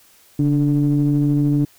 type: ring-modulated tone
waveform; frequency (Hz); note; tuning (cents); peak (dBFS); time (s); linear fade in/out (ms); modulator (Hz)
triangle; 74.5; D2; +25; -9; 0.39-1.65; 5; 217
effects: white hiss -52 dBFS RMS until 1.78 s